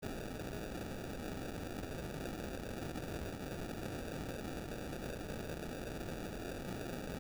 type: noise with sample-and-hold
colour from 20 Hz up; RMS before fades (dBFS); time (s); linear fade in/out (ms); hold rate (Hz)
blue; -43; 0.02-7.19; 10; 1050
effects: none